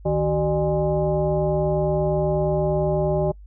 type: tone with frequency modulation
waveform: sine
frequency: 378.7 Hz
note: F#4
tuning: 40 cents sharp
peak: -18 dBFS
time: 0.05-3.32 s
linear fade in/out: 10 ms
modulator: 223 Hz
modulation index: 1.5
effects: noise-tail reverb RT60 0.1 s tail -24 dB re dry + added 50 Hz sine -40 dBFS peak until 3.46 s